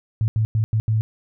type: tone bursts at uneven times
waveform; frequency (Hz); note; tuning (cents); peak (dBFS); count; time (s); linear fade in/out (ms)
sine; 109.8; A2; -3; -16; 5; 0.21-0.28 / 0.36-0.45 / 0.55-0.64 / 0.73-0.8 / 0.88-1.01; 0
effects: none